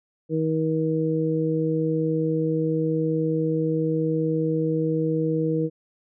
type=harmonic tone; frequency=159.1 Hz; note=D#3; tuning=39 cents sharp; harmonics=1 / 2 / 3; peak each=-25 / -25 / -25 dBFS; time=0.29-5.7 s; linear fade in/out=50 ms; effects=none